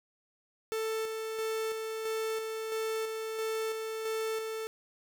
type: tone with tremolo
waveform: 45% pulse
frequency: 442.4 Hz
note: A4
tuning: 9 cents sharp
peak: -31 dBFS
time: 0.72-4.67 s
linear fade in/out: 0 ms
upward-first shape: square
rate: 1.5 Hz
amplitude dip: 35%
effects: 12-bit